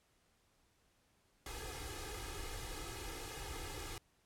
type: noise with comb filter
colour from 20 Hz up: pink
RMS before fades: -45 dBFS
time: 1.46-3.98 s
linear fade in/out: 2 ms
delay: 2.4 ms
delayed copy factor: +0.85
effects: pink hiss -74 dBFS RMS until 4.25 s + low-pass 12000 Hz 12 dB/octave